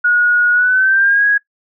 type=tone with pitch glide; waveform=sine; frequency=1449 to 1654.9 Hz; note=F#6 to G#6; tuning=-37 to -7 cents; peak=-9 dBFS; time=0.04-1.38 s; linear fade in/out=10 ms; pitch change=+230 cents; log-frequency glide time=0.52-1.25 s; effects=noise-tail reverb RT60 0.1 s tail -19 dB re dry